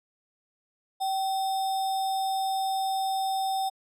sine tone with sample-and-hold, 770 Hz, G5, 31 cents flat, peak -25 dBFS, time 1-3.7 s, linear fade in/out 20 ms, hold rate 4410 Hz, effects low-pass 12000 Hz 12 dB/octave

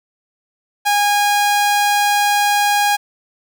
sawtooth tone, 820 Hz, G#5, 22 cents flat, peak -9 dBFS, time 0.85-2.97 s, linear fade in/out 20 ms, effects none

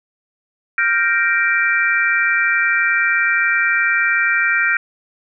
sine chord, G minor seventh, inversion third, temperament equal, 1396.9 / 1568 / 1864.7 / 2349 Hz, F6 / G6 / Bb6 / D7, 0 / 0 / 0 / 0 cents, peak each -19 dBFS, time 0.78-4.77 s, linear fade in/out 2 ms, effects none

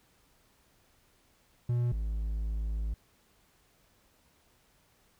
triangle tone pair in turn, 120.8 / 53.81 Hz, B2 / A1, -38 / -38 cents, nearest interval octave + major second, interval 1400 cents, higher first, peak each -24 / -28 dBFS, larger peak first, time 1.69-1.92 / 1.92-2.94 s, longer second, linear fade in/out 5 ms, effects pink hiss -67 dBFS RMS until 5.19 s

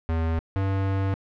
square tone pair in turn, 81.6 / 97.04 Hz, E2 / G2, -17 / -17 cents, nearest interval minor third, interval 300 cents, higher second, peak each -23 dBFS, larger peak neither, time 0.09-0.39 / 0.56-1.14 s, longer second, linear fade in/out 0 ms, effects low-pass 2000 Hz 12 dB/octave

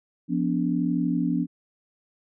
sine chord, B diminished, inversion second, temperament equal with one note detuned, 174.61 / 246.9 / 287.8 Hz, F3 / B3 / D4, 0 / 0 / -35 cents, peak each -26 dBFS, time 0.28-1.47 s, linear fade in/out 50 ms, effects none

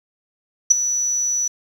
sine tone with ADSR envelope, 5920 Hz, F#8, in tune, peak -4 dBFS, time 0.7-1.48 s, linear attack 12 ms, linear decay 12 ms, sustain -14 dB, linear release 6 ms, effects tanh soft clip ceiling 0 dBFS + 7-bit

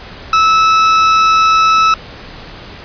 40% pulse tone, 1306 Hz, E6, 17 cents flat, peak -6 dBFS, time 0.33-1.94 s, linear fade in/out 2 ms, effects pink hiss -32 dBFS RMS until 2.84 s + resampled to 11025 Hz

